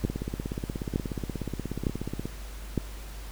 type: two click trains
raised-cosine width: 3 ms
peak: -18 / -12 dBFS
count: 38 / 4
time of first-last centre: 0.04-2.256 / 0.05-2.777 s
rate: 16.7 / 1.1 Hz
effects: added 50 Hz sine -38 dBFS peak until 3.31 s + pink hiss -47 dBFS RMS until 3.31 s